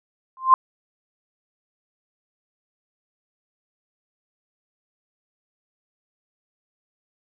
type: tone with exponential growth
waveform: sine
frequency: 1046.5 Hz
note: C6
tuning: in tune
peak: -5 dBFS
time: 0.37-0.54 s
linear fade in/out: 1 ms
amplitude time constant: 36 ms
effects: none